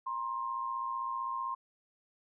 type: tone pair together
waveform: sine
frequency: 944 / 1059.6 Hz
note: A#5 / C6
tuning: +22 / +22 cents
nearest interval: major second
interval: 200 cents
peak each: -40 / -34 dBFS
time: 0.06-1.55 s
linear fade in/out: 10 ms
effects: none